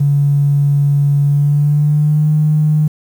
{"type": "tone with pitch glide", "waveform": "triangle", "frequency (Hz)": [142.5, 152.73], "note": ["C#3", "D#3"], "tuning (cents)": [48, -32], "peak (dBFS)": -5, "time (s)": [0, 2.88], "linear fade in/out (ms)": 10, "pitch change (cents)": 120, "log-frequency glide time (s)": [1.23, 2.31], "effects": ["tanh soft clip ceiling -7 dBFS", "7-bit"]}